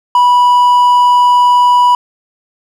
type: tone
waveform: triangle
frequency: 981 Hz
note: B5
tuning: 12 cents flat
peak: -3 dBFS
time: 0.15-1.95 s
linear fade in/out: 2 ms
effects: none